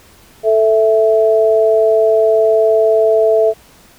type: tone pair together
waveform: sine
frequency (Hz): 440 / 659.3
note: A4 / E5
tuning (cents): 0 / 0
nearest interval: perfect fifth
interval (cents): 700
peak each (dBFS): -11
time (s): 0.43-3.54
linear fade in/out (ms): 50
effects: pink hiss -45 dBFS RMS until 3.98 s